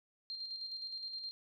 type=tone with tremolo; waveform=sine; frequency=4185 Hz; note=C8; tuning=in tune; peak=-39 dBFS; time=0.3-1.31 s; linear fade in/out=0 ms; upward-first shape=square; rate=9.6 Hz; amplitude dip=40%; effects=none